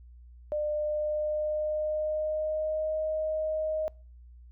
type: tone with pitch glide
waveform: sine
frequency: 600 to 624 Hz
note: D5 to D#5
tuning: +37 to +5 cents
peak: -27 dBFS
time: 0.52-3.88 s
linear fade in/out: 0 ms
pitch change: +68 cents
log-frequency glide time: 0.65-2.96 s
effects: noise-tail reverb RT60 0.4 s tail -26 dB re dry + added 60 Hz sine -48 dBFS peak until 4.51 s